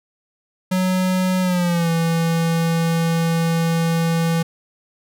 square tone with pitch glide, 185 to 165.77 Hz, F#3 to E3, 0 to +10 cents, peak -17 dBFS, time 0.71-4.43 s, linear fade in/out 10 ms, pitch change -190 cents, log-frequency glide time 1.41-1.9 s, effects none

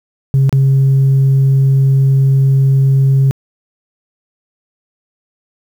sine tone with dropouts, 135.4 Hz, C#3, 40 cents flat, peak -5 dBFS, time 0.34-3.31 s, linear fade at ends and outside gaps 0 ms, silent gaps 0.494-0.527 s, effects tanh soft clip ceiling -5 dBFS + 7-bit

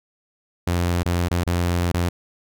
sawtooth tone with dropouts, 87.31 Hz, F2, in tune, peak -15 dBFS, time 0.67-2.09 s, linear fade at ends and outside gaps 5 ms, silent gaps 1.032-1.057 / 1.285-1.31 / 1.437-1.466 / 1.918-1.942 s, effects none

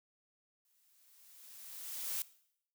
blue noise with exponential growth, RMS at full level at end -36 dBFS, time 0.65-2.22 s, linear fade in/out 1 ms, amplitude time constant 340 ms, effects noise-tail reverb RT60 0.7 s tail -19 dB re dry

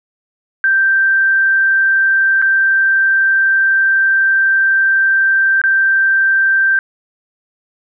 sine tone with dropouts, 1568 Hz, G6, in tune, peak -9 dBFS, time 0.64-6.79 s, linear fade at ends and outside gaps 1 ms, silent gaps 2.417-2.423 / 5.616-5.638 s, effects none

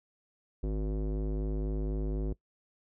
square tone with low-pass filter, 52 Hz, G#1, 3 cents sharp, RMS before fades -32 dBFS, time 0.63-2.33 s, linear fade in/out 5 ms, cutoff 400 Hz, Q 2.3, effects noise-tail reverb RT60 0.1 s tail -20 dB re dry

